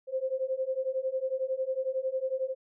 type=beating tone pair; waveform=sine; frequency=518 / 529 Hz; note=C5 / C5; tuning=-17 / +19 cents; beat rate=11 Hz; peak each=-32 / -31 dBFS; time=0.07-2.55 s; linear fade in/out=50 ms; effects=none